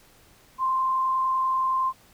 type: tone with frequency modulation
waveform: sine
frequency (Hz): 1046.5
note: C6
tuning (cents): 0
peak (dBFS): -21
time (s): 0.58-1.93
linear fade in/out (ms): 50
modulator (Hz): 30.7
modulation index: 0.38
effects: pink hiss -56 dBFS RMS until 2.13 s